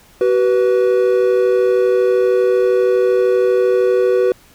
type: tone pair together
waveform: triangle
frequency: 378.3 / 491 Hz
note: F#4 / B4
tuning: +38 / -10 cents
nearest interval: perfect fourth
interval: 452 cents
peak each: -12 dBFS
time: 0.21-4.32 s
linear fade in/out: 2 ms
effects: pink hiss -48 dBFS RMS until 4.54 s